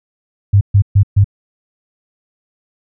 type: tone bursts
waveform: sine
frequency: 100 Hz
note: G2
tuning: 35 cents sharp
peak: -5 dBFS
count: 4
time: 0.53-1.244 s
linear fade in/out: 10 ms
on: 81 ms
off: 130 ms
effects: none